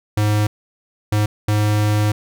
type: tone bursts at uneven times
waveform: square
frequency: 105.3 Hz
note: G#2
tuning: 24 cents sharp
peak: -15 dBFS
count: 3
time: 0.17-0.47 / 1.12-1.26 / 1.48-2.12 s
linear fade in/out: 5 ms
effects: none